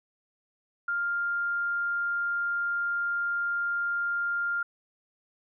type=tone; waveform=sine; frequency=1400 Hz; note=F6; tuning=4 cents sharp; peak=-26 dBFS; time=0.88-4.63 s; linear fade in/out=5 ms; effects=none